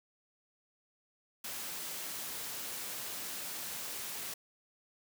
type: high-pass noise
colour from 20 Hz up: white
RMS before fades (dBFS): -41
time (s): 1.44-4.34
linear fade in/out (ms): 5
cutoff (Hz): 110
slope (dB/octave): 12
effects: none